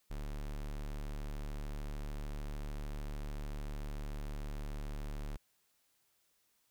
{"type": "tone", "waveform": "square", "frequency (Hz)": 36.71, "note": "D1", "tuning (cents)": 0, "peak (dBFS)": -39, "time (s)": [0.1, 5.37], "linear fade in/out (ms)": 10, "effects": ["white hiss -75 dBFS RMS until 6.7 s"]}